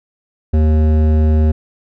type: tone with hard clipping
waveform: sine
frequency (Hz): 77.5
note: D#2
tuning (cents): -6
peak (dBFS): -11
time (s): 0.53-1.52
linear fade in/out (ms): 10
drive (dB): 13
effects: none